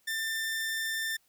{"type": "tone", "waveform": "sawtooth", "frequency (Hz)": 1788, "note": "A6", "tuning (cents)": 27, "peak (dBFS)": -27, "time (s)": [0.07, 1.17], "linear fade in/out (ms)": 10, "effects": ["white hiss -69 dBFS RMS until 1.28 s"]}